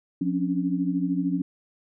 sine tone cluster, 177.7 / 271 / 284.2 Hz, F3 / C#4 / C#4, +30 / -39 / +43 cents, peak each -27 dBFS, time 0.21-1.42 s, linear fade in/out 5 ms, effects none

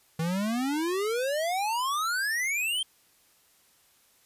square exponential sweep, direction up, 157.7 to 3205 Hz, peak -27 dBFS, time 0.19-2.83 s, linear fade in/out 5 ms, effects white hiss -63 dBFS RMS until 4.25 s + resampled to 32000 Hz

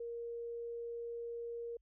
sine tone, 468.9 Hz, A#4, 10 cents sharp, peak -40 dBFS, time 0-1.77 s, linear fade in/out 5 ms, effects added 50 Hz sine -70 dBFS peak until 1.81 s

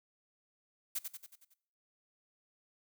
blue noise with echo, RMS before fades -35 dBFS, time 0.95-0.99 s, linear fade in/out 10 ms, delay 92 ms, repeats 6, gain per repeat -5 dB, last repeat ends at 1.542 s, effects noise-tail reverb RT60 0.6 s tail -19 dB re dry

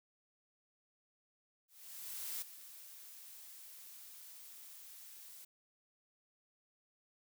blue noise with ADSR envelope, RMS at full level -41 dBFS, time 1.68-5.45 s, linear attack 740 ms, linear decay 4 ms, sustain -13 dB, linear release 7 ms, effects none

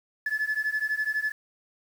sine beating tone pair, 1720 / 1732 Hz, A6 / A6, -40 / -28 cents, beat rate 12 Hz, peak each -27 dBFS, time 0.26-1.32 s, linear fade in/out 5 ms, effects tanh soft clip ceiling -21 dBFS + 8-bit

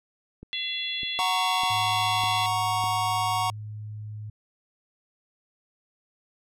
click train, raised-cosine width 3 ms, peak -29 dBFS, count 5, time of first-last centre 0.43-2.84 s, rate 1.66 Hz
harmonic tone, 680 Hz, F5, 46 cents flat, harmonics 3 / 4 / 5 / 6, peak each -37 / -34 / -30 / -38 dBFS, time 0.53-2.46 s, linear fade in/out 0 ms
square chord, F# major, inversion none, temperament equal, 740 / 932.3 / 1108.7 Hz, F#5 / A#5 / C#6, 0 / 0 / 0 cents, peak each -29 dBFS, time 1.19-3.5 s, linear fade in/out 0 ms
sine tone, 106.4 Hz, G#2, 42 cents sharp, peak -34 dBFS, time 1.7-4.3 s, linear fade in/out 5 ms
effects low-pass 12000 Hz 12 dB/octave

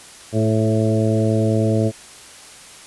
harmonic tone with a mistuned harmonic, 110 Hz, A2, in tune, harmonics 1 / 2 / 3 / 4 / 5 / 6, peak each -18 / -21 / -23 / -24 / -25 / -26 dBFS, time 0.32-1.92 s, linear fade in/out 50 ms, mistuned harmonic 4, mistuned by -16 cents, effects white hiss -41 dBFS RMS until 2.86 s + resampled to 24000 Hz

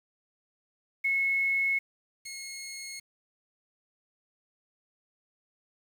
sine / 15% pulse tone pair in turn, 2186 / 2166 Hz, C#7 / C#7, -25 / -41 cents, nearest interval unison, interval 16 cents, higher first, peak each -24 / -32 dBFS, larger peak first, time 1.04-1.79 / 2.25-3 s, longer neither, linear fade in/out 10 ms, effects 9-bit

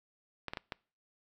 clicks, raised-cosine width 0.3 ms, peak -21 dBFS, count 4, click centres 0.483 / 0.535 / 0.572 / 0.722 s, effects noise-tail reverb RT60 0.4 s tail -25 dB re dry

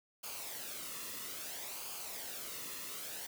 white noise with flanger, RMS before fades -44 dBFS, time 0.23-3.27 s, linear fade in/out 10 ms, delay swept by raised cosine 0.52 to 1.32 ms, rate 0.6 Hz, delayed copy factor -0.55, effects none

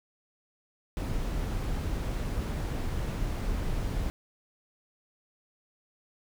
brown noise, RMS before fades -31 dBFS, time 0.97-4.1 s, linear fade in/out 0 ms, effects none

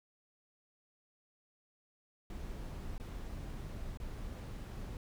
brown noise with dropouts, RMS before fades -43 dBFS, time 2.3-4.97 s, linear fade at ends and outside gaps 1 ms, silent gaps 2.98-2.999 / 3.973-4 s, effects none

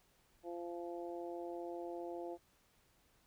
harmonic tone, 172.5 Hz, F3, 21 cents flat, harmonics 2 / 3 / 4 / 5, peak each -44 / -48 / -48 / -55 dBFS, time 0.43-2.38 s, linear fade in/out 50 ms, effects pink hiss -72 dBFS RMS until 3.26 s

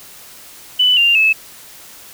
sine tone with pitch steps, 2990 / 2790 / 2603 Hz, F#7 / F7 / E7, +17 / -2 / -22 cents, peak -9 dBFS, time 0.79-1.33 s, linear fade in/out 10 ms, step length 180 ms, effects white hiss -39 dBFS RMS until 2.13 s

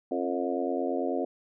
harmonic tone with a mistuned harmonic, 89.2 Hz, F2, 37 cents sharp, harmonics 3 / 4 / 5 / 6 / 7 / 8, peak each -32 / -33 / -34 / -35 / -35 / -36 dBFS, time 0.11-1.25 s, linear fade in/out 5 ms, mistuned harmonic 4, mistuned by -51 cents, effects none

